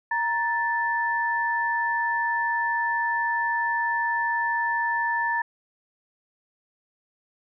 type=tone pair together; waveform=sine; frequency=936.1 / 1760 Hz; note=A#5 / A6; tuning=+7 / 0 cents; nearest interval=major seventh; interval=1093 cents; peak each=-25 dBFS; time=0.11-5.42 s; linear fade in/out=5 ms; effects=none